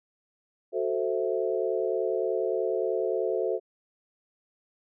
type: chord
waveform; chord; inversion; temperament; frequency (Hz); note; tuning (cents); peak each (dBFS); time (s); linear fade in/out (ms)
sine; F# half-diminished seventh; none; equal; 370 / 440 / 523.3 / 659.3; F#4 / A4 / C5 / E5; 0 / 0 / 0 / 0; -30 / -29 / -31 / -33; 0.72-3.6; 50
effects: none